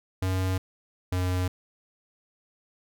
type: tone pair in turn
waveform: square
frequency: 93.5 / 91.15 Hz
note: F#2 / F#2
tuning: +19 / -25 cents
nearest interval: unison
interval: 44 cents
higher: first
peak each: -25 dBFS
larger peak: neither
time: 0.22-0.58 / 1.12-1.48 s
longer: neither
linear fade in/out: 5 ms
effects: none